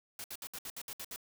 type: noise bursts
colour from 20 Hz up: white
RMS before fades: -43 dBFS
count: 9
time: 0.19-1.161 s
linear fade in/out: 2 ms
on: 51 ms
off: 64 ms
effects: none